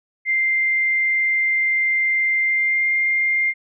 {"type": "tone with pitch glide", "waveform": "sine", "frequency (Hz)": [2093, 2109], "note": ["C7", "C7"], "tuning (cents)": [0, 13], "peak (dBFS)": -16, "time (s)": [0.25, 3.54], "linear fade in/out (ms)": 50, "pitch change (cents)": 13, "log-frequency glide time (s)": [2.43, 2.88], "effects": []}